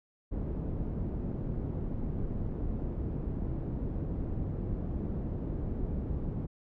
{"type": "low-pass noise", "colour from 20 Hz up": "pink", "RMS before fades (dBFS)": -34, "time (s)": [0.31, 6.47], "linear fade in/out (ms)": 20, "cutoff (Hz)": 310, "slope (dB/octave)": 12, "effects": []}